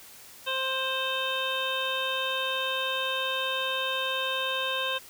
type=harmonic tone with a mistuned harmonic; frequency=525 Hz; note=C5; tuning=6 cents sharp; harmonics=1 / 2 / 3 / 5 / 6 / 7; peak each=-34 / -34 / -34 / -34 / -34 / -34 dBFS; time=0.46-4.99 s; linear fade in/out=20 ms; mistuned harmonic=6; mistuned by=-28 cents; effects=white hiss -49 dBFS RMS until 5.09 s